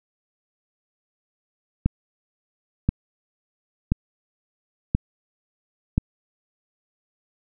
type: click train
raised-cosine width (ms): 5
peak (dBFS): -6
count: 5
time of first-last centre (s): 1.86-5.979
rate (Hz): 0.971
effects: none